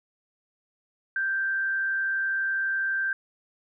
sine tone with frequency modulation, 1568 Hz, G6, in tune, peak -24 dBFS, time 1.16-3.13 s, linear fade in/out 2 ms, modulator 120 Hz, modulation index 0.24, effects none

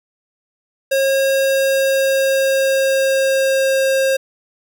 square tone with pitch glide, 541 to 535.1 Hz, C#5 to C5, -42 to +39 cents, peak -14 dBFS, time 0.91-4.17 s, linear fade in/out 10 ms, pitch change -19 cents, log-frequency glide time 1.25-3.86 s, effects none

